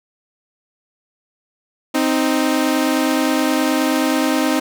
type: tone pair together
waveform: sawtooth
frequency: 261.6 / 311.1 Hz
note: C4 / D#4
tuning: 0 / 0 cents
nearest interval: minor third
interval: 300 cents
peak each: -14 dBFS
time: 1.94-4.6 s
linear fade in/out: 10 ms
effects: none